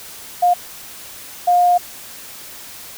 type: tone bursts at uneven times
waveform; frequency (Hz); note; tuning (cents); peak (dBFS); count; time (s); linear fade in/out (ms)
sine; 710; F5; +28; -10; 2; 0.42-0.54 / 1.47-1.78; 10
effects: white hiss -36 dBFS RMS until 2.97 s